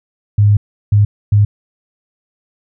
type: tone bursts at uneven times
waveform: sine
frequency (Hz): 103.4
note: G#2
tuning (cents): -7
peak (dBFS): -6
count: 3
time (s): 0.38-0.57 / 0.92-1.05 / 1.32-1.45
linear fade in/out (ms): 5
effects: none